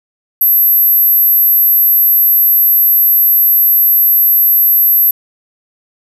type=tone; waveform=sine; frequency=12190 Hz; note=G9; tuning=50 cents flat; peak=-6 dBFS; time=0.41-5.11 s; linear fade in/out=5 ms; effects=none